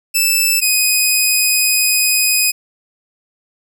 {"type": "tone pair in turn", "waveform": "10% pulse", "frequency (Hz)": [2637, 2502], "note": ["E7", "D#7"], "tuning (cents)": [0, 9], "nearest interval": "minor second", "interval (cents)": 91, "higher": "first", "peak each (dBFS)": -3, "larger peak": "neither", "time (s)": [[0.14, 0.61], [0.61, 2.52]], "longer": "second", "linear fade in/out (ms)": 20, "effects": []}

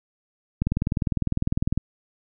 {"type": "click train", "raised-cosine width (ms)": 5, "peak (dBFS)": -9, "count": 24, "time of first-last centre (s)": [0.62, 1.776], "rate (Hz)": 19.9, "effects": []}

